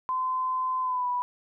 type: tone with pitch glide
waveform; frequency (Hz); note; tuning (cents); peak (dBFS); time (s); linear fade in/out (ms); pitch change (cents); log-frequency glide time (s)
sine; 1027 to 984.6; C6 to B5; -33 to -6; -25; 0.09-1.22; 0; -73; 0.81-1.08
effects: none